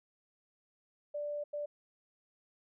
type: tone bursts at uneven times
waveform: sine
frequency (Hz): 587.3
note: D5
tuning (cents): 0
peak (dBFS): -35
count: 2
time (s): 1.14-1.44 / 1.53-1.66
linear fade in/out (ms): 10
effects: none